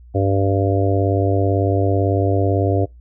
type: harmonic tone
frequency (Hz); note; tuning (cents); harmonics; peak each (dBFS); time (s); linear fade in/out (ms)
98; G2; 0; 1 / 3 / 4 / 5 / 6 / 7; -17 / -22 / -23 / -24 / -25 / -25; 0.14-2.86; 20
effects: noise-tail reverb RT60 0.2 s tail -25 dB re dry + added 60 Hz sine -40 dBFS peak until 3 s